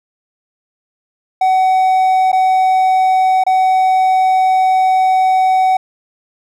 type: tone with dropouts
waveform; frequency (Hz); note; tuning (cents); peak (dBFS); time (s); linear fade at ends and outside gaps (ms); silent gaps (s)
triangle; 752; F#5; +28; -7; 1.41-5.77; 5; 2.318-2.328 / 3.438-3.465
effects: none